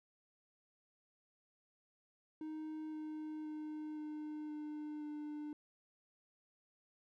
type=tone with pitch steps; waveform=triangle; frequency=311.1 / 308.6 / 306.1 / 303.6 / 301.2 / 298.8 Hz; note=D#4 / D#4 / D#4 / D#4 / D4 / D4; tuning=0 / -14 / -28 / -42 / +44 / +30 cents; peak=-40 dBFS; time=2.41-5.53 s; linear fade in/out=2 ms; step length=520 ms; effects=none